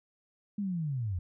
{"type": "linear sweep", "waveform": "sine", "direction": "down", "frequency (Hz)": [210.1, 82.41], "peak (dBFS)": -30, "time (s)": [0.58, 1.19], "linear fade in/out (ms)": 5, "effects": []}